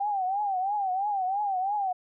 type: tone with vibrato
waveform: sine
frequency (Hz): 784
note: G5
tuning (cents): 0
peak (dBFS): -25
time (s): 0-1.93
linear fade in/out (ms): 10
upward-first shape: triangle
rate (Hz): 3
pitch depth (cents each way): 140
effects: none